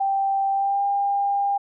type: tone with pitch glide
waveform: sine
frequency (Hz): 784 to 801.4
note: G5 to G5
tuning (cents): 0 to +38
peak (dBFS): -19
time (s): 0-1.58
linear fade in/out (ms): 10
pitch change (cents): +38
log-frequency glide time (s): 0.51-0.84
effects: none